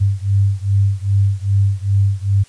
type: beating tone pair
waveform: sine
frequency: 98 / 100.5 Hz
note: G2 / G2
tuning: 0 / +44 cents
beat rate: 2.5 Hz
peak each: -15 / -16 dBFS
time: 0-2.44 s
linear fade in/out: 20 ms
effects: white hiss -48 dBFS RMS until 2.48 s + resampled to 22050 Hz